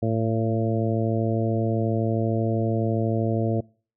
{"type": "harmonic tone with a mistuned harmonic", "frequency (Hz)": 112.5, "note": "A2", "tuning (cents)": 39, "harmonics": [1, 2, 3, 4, 5, 6], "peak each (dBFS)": [-24, -27, -29, -30, -31, -32], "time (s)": [0.02, 3.61], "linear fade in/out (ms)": 10, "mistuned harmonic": 1, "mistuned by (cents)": -15, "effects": ["noise-tail reverb RT60 0.4 s tail -24 dB re dry"]}